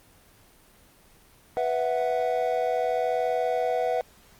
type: chord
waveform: triangle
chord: B suspended fourth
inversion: none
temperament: equal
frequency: 493.9 / 659.3 / 740 Hz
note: B4 / E5 / F#5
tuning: 0 / 0 / 0 cents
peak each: -25 / -26 / -26 dBFS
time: 1.57-4.01 s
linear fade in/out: 0 ms
effects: pink hiss -56 dBFS RMS until 4.39 s + Opus 24 kbps